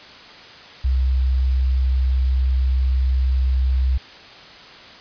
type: tone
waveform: sine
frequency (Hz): 64.7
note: C2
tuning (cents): -19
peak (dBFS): -15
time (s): 0.84-3.98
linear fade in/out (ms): 10
effects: white hiss -41 dBFS RMS until 5 s + resampled to 11025 Hz

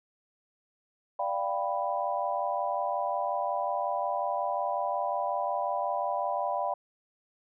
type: chord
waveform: sine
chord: G dominant seventh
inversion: second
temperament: equal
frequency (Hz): 587.3 / 698.5 / 784 / 987.8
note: D5 / F5 / G5 / B5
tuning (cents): 0 / 0 / 0 / 0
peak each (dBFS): -33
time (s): 1.19-6.74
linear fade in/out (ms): 5
effects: none

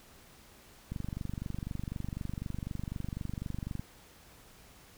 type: click train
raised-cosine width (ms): 5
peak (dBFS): -24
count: 70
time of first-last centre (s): 0.92-3.795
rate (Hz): 24
effects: pink hiss -57 dBFS RMS until 4.97 s

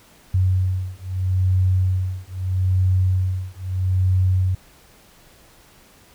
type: beating tone pair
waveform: sine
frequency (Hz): 92.5 / 93.28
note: F#2 / F#2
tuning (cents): 0 / +15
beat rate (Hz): 0.78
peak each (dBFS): -20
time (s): 0.34-4.55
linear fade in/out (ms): 5
effects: pink hiss -51 dBFS RMS until 6.14 s

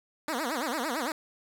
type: tone with vibrato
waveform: 10% pulse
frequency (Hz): 275.5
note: C#4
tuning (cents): -11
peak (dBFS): -21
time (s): 0.28-1.12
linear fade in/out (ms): 2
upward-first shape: sine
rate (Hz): 8.9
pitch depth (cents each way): 290
effects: none

